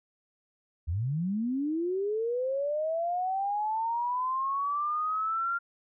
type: linear sweep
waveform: sine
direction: up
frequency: 73.42 to 1396.9 Hz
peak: -27 dBFS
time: 0.87-5.59 s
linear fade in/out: 20 ms
effects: none